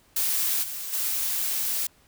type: noise with level steps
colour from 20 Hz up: blue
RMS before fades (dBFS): -25 / -34 / -27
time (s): 0.16-1.87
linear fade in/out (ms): 5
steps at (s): 0.62 / 0.92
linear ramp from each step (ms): 20
effects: pink hiss -60 dBFS RMS until 2.07 s